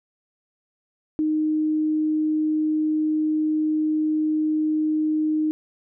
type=tone; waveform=sine; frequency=309.1 Hz; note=D#4; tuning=11 cents flat; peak=-19 dBFS; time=1.19-5.51 s; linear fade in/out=0 ms; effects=none